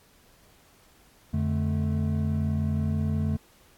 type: tone cluster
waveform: triangle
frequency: 87.8 / 146.6 / 217.3 Hz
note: F2 / D3 / A3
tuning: +10 / -3 / -21 cents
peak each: -25 / -27 / -27 dBFS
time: 1.33-3.37 s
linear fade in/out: 10 ms
effects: pink hiss -59 dBFS RMS until 3.77 s + AAC 64 kbps